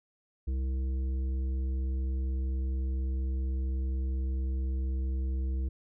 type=harmonic tone; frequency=65.41 Hz; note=C2; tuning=in tune; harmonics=1 / 3 / 5 / 7; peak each=-28 / -46 / -46 / -54 dBFS; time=0.47-5.69 s; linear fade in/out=10 ms; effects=none